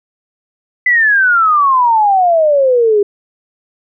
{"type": "exponential sweep", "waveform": "sine", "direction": "down", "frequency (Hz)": [2020, 400], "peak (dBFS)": -7, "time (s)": [0.86, 3.03], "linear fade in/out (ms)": 5, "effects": []}